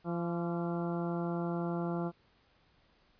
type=harmonic tone with a mistuned harmonic; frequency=171.6 Hz; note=F3; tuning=30 cents flat; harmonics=1 / 2 / 3 / 4 / 5 / 6 / 7 / 8; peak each=-34 / -37 / -43 / -42 / -46 / -50 / -49 / -48 dBFS; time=0.04-2.12 s; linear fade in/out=50 ms; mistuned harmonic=7; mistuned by=-51 cents; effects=pink hiss -68 dBFS RMS until 3.19 s + resampled to 11025 Hz